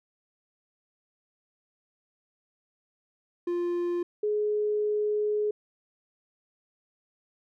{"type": "tone pair in turn", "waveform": ["triangle", "sine"], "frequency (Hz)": [349.2, 420.6], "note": ["F4", "G#4"], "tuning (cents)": [0, 22], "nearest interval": "minor third", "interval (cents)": 322, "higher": "second", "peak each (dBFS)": -24, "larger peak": "neither", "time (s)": [[3.47, 4.03], [4.23, 5.51]], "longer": "second", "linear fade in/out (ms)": 5, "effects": []}